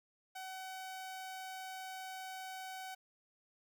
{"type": "tone", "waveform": "sawtooth", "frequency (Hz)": 755, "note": "F#5", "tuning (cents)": 35, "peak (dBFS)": -40, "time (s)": [0.35, 2.95], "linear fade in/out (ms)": 10, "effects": []}